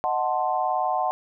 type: chord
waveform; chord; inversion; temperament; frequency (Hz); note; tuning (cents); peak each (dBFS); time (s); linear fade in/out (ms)
sine; D# diminished seventh; none; equal; 622.3 / 740 / 880 / 1046.5; D#5 / F#5 / A5 / C6; 0 / 0 / 0 / 0; -30 / -24 / -28 / -29; 0.04-1.11; 0
effects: none